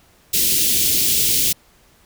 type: band-stop noise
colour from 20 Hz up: white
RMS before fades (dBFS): -17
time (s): 0.33-1.53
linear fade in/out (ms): 10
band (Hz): 410 to 2700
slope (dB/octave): 24
effects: pink hiss -54 dBFS RMS until 2.05 s